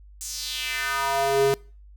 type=tone with high-pass filter sweep; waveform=square; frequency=137.6 Hz; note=C#3; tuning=12 cents flat; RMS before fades=-25 dBFS; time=0.21-1.54 s; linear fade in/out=0 ms; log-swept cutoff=7600 to 300 Hz; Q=2.7; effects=noise-tail reverb RT60 0.4 s tail -24 dB re dry + added 50 Hz sine -45 dBFS peak until 1.96 s